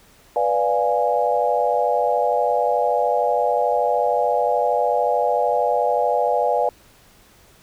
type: chord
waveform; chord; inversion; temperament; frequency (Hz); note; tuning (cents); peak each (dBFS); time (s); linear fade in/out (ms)
sine; B diminished seventh; none; equal; 493.9 / 587.3 / 698.5 / 830.6; B4 / D5 / F5 / Ab5; 0 / 0 / 0 / 0; -22; 0.36-6.69; 2
effects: pink hiss -52 dBFS RMS until 7.62 s